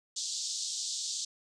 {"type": "band-pass noise", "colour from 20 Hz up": "white", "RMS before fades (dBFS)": -36, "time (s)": [0.16, 1.25], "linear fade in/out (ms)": 5, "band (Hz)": [3600, 7700], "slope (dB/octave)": 48, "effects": ["resampled to 22050 Hz"]}